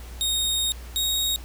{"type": "tone pair in turn", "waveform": "sawtooth", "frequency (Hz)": [3722, 3761], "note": ["A#7", "A#7"], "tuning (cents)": [-3, 15], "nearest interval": "unison", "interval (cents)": 18, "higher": "second", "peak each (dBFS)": [-19, -19], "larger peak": "neither", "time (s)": [[0.21, 0.72], [0.96, 1.36]], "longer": "first", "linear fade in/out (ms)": 0, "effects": ["added 60 Hz sine -37 dBFS peak until 1.44 s", "pink hiss -46 dBFS RMS until 1.44 s"]}